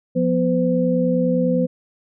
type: tone cluster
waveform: sine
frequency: 176.3 / 246.1 / 510 Hz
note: F3 / B3 / C5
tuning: +17 / -6 / -44 cents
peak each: -20 dBFS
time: 0.15-1.67 s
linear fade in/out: 20 ms
effects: none